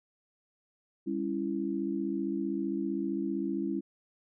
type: chord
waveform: sine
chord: C# diminished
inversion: second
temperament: just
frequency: 199.57 / 277.2 / 332.6 Hz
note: G3 / C#4 / E4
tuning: +31 / 0 / +16 cents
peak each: -35 / -34 / -33 dBFS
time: 1.06-3.81 s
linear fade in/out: 20 ms
effects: none